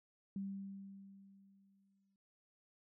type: tone with exponential decay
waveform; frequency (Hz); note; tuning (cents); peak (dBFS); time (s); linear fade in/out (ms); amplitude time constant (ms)
sine; 196; G3; 0; -38; 0.36-2.16; 2; 390
effects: none